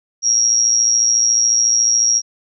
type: tone with amplitude modulation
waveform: sine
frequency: 5640 Hz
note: F8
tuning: 16 cents sharp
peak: -8 dBFS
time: 0.22-2.22 s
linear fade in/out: 50 ms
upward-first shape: sine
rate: 114 Hz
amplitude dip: 75%
effects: none